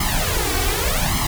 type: noise with flanger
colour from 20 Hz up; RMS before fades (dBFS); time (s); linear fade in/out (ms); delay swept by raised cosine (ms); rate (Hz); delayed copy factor
pink; -20; 0-1.27; 5; 0.96 to 2.66; 0.85; +0.9
effects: none